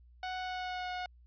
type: tone with pitch glide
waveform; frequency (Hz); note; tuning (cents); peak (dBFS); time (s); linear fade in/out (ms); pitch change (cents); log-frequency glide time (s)
sawtooth; 740 to 727.3; F#5 to F#5; 0 to -30; -32; 0.23-1.06; 2; -30; 0.36-0.91
effects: added 60 Hz sine -56 dBFS peak until 1.26 s + resampled to 11025 Hz